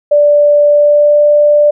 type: tone with pitch glide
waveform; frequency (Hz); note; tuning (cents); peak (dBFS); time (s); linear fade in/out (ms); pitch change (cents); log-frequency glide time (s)
sine; 586 to 590.4; D5 to D5; -4 to +9; -4; 0.11-1.71; 10; +13; 0.66-1.22
effects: none